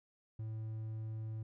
triangle tone with hard clipping, 110.1 Hz, A2, 2 cents sharp, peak -40 dBFS, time 0.39-1.43 s, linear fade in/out 5 ms, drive 6 dB, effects none

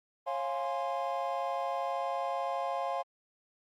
triangle chord, Db major seventh, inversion none, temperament equal with one note detuned, 545.2 / 698.5 / 830.6 / 1046.5 Hz, Db5 / F5 / Ab5 / C6, -29 / 0 / 0 / 0 cents, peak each -35 / -33 / -36 / -36 dBFS, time 0.26-3.03 s, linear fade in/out 20 ms, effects Opus 32 kbps

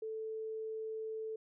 sine tone, 440 Hz, A4, in tune, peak -38 dBFS, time 0.02-1.36 s, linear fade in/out 5 ms, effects none

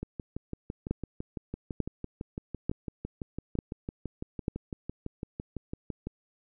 two click trains, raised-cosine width 3 ms, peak -22 / -15 dBFS, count 37 / 5, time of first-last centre 0.03-6.07 / 0.91-4.481 s, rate 5.96 / 1.12 Hz, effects none

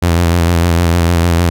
sawtooth tone with vibrato, 85.4 Hz, F2, 38 cents flat, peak -5 dBFS, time 0.02-1.5 s, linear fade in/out 10 ms, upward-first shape square, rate 6.6 Hz, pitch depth 37 cents each way, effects none

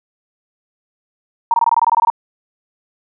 sine tone bursts, 930 Hz, A#5, 4 cents flat, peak -9 dBFS, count 12, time 1.51-2.101 s, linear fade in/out 2 ms, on 30 ms, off 21 ms, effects none

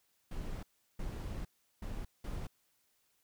brown noise bursts at uneven times, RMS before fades -40 dBFS, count 4, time 0.31-0.63 / 0.99-1.45 / 1.82-2.05 / 2.24-2.47 s, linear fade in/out 5 ms, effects white hiss -75 dBFS RMS until 3.23 s

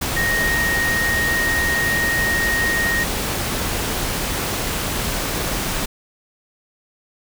sine tone in noise, 1864.7 Hz, A#6, in tune, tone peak -18 dBFS, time 0.16-3.04 s, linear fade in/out 10 ms, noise pink, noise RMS -23 dBFS, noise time 0.01-5.86 s, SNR +2 dB, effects none

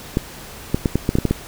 clicks, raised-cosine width 3 ms, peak -3 dBFS, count 9, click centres 0.171 / 0.745 / 0.858 / 0.956 / 1.091 / 1.154 / 1.186 / 1.253 / 1.31 s, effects pink hiss -37 dBFS RMS until 1.47 s

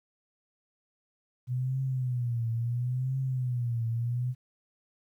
sine tone with vibrato, 123.47 Hz, B2, in tune, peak -27 dBFS, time 1.47-4.35 s, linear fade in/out 50 ms, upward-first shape triangle, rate 0.73 Hz, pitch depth 140 cents each way, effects 11-bit

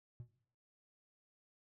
triangle tone with exponential decay, 120.4 Hz, B2, 44 cents flat, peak -39 dBFS, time 0.2-0.3 s, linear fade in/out 0 ms, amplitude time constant 20 ms, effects noise-tail reverb RT60 0.6 s tail -18 dB re dry + tanh soft clip ceiling -39 dBFS

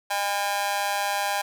sawtooth tone with amplitude modulation, 807 Hz, G#5, 50 cents flat, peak -16 dBFS, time 0.1-1.42 s, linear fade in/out 10 ms, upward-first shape sine, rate 198 Hz, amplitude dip 95%, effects none

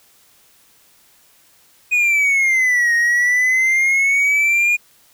triangle exponential two-way sweep, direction down then up, 2487 to 1864.7 to 2441 Hz, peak -11 dBFS, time 1.91-4.77 s, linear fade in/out 20 ms, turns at 2.94 s, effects white hiss -53 dBFS RMS until 5.13 s

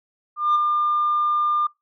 sine tone with ADSR envelope, 1200 Hz, D6, 37 cents sharp, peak -12 dBFS, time 0.36-1.67 s, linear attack 190 ms, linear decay 19 ms, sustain -5 dB, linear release 6 ms, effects noise-tail reverb RT60 0.2 s tail -25 dB re dry + tanh soft clip ceiling -13 dBFS

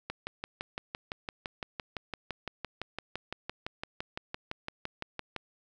click train, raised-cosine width 0.3 ms, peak -19 dBFS, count 32, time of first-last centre 0.1-5.363 s, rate 5.89 Hz, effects none

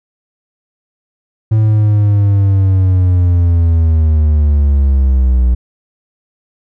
triangle linear sweep, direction down, 110 to 60.3 Hz, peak -5 dBFS, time 1.51-5.55 s, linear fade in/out 10 ms, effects none

